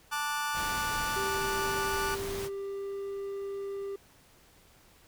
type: chord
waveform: 40% pulse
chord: D major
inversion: second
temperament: just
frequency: 881 / 1174.7 / 1468.3 Hz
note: A5 / D6 / F#6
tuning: +2 / 0 / -14 cents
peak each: -34 dBFS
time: 0.11-2.16 s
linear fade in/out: 20 ms
type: noise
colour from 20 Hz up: pink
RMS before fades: -39 dBFS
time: 0.53-2.5 s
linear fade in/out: 50 ms
type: tone with pitch glide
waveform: triangle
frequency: 392 to 396.1 Hz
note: G4 to G4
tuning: 0 to +18 cents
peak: -32 dBFS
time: 1.16-3.96 s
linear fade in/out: 5 ms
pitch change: +18 cents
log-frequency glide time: 1.31-2.98 s
effects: pink hiss -60 dBFS RMS until 5.07 s